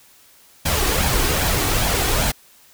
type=noise with flanger; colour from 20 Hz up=pink; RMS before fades=-19 dBFS; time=0.65-2.32 s; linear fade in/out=10 ms; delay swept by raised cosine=1.2 to 2.7 ms; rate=2.5 Hz; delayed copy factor=+0.5; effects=white hiss -51 dBFS RMS until 2.73 s